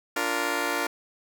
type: chord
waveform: 10% pulse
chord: Bb major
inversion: first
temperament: just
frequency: 291.4 / 349.6 / 466.2 Hz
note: D4 / F4 / Bb4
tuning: -13 / +2 / 0 cents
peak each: -22 dBFS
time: 0.16-0.87 s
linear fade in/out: 5 ms
effects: none